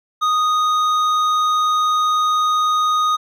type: tone with hard clipping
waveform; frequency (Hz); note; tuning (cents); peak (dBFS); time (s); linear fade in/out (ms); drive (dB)
sine; 1242; D#6; -3; -16; 0.21-3.17; 20; 8
effects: none